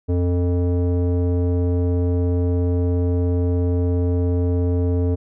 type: tone with low-pass filter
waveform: square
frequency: 88.3 Hz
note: F2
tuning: 20 cents sharp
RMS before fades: -19 dBFS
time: 0.08-5.16 s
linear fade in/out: 20 ms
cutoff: 440 Hz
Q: 2
effects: none